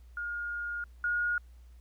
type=tone pair in turn; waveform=sine; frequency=1423 / 1436.2 Hz; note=F6 / F6; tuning=+32 / +48 cents; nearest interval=unison; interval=16 cents; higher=second; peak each=-33 / -27 dBFS; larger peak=second; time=0.17-0.84 / 1.04-1.38 s; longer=first; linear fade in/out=2 ms; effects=added 60 Hz sine -50 dBFS peak until 1.8 s + pink hiss -70 dBFS RMS until 1.8 s